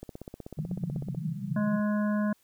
click train, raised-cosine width 2 ms, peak -26 dBFS, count 19, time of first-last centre 0.03-1.148 s, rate 16.1 Hz
pink band-pass noise, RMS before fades -34 dBFS, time 0.57-1.8 s, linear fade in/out 5 ms, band 130 to 200 Hz, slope 96 dB/octave
harmonic tone, 209.1 Hz, G#3, 12 cents sharp, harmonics 1 / 3 / 5 / 7 / 8, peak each -25 / -35 / -39 / -42 / -43 dBFS, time 1.56-2.33 s, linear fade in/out 5 ms
effects white hiss -67 dBFS RMS until 2.43 s

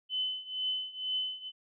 sine tone with tremolo, 3030 Hz, F#7, 40 cents sharp, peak -28 dBFS, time 0.09-1.52 s, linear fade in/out 50 ms, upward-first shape triangle, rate 2.1 Hz, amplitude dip 90%, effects none

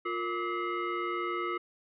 sine tone with frequency modulation, 464.9 Hz, A#4, 5 cents flat, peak -30 dBFS, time 0.05-1.58 s, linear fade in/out 10 ms, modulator 818 Hz, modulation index 1.9, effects none

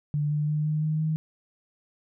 sine tone with pitch steps, 147.7 / 149.5 / 151.33 / 153.17 / 155.04 / 156.94 Hz, D3 / D3 / D#3 / D#3 / D#3 / D#3, +10 / +31 / -48 / -27 / -6 / +15 cents, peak -23 dBFS, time 0.14-1.16 s, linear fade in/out 0 ms, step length 170 ms, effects none

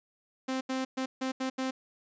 sawtooth tone bursts at uneven times, 261.6 Hz, C4, in tune, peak -26 dBFS, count 6, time 0.48-0.61 / 0.69-0.85 / 0.97-1.06 / 1.21-1.32 / 1.4-1.5 / 1.58-1.71 s, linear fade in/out 10 ms, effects resampled to 16000 Hz

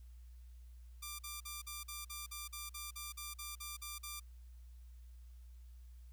5% pulse tone bursts, 1185 Hz, D6, 15 cents sharp, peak -32 dBFS, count 15, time 1.02-4.2 s, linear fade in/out 10 ms, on 170 ms, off 45 ms, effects added 60 Hz sine -52 dBFS peak until 6.12 s + white hiss -75 dBFS RMS until 6.12 s

